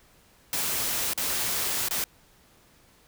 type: noise with dropouts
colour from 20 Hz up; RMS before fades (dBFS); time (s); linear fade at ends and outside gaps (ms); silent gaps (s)
white; -28; 0.53-2.04; 1; 1.134-1.176 / 1.885-1.909
effects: pink hiss -59 dBFS RMS until 3.07 s